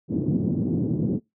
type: band-pass noise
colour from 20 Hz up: pink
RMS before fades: -24 dBFS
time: 0.08-1.2 s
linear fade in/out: 50 ms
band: 130 to 320 Hz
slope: 24 dB/octave
effects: noise-tail reverb RT60 0.2 s tail -25 dB re dry